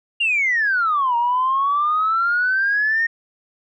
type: exponential two-way sweep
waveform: sine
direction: down then up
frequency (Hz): 2846 to 934 to 1859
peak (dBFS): -15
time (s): 0.2-3.07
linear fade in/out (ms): 10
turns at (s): 1.16
effects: tanh soft clip ceiling -11 dBFS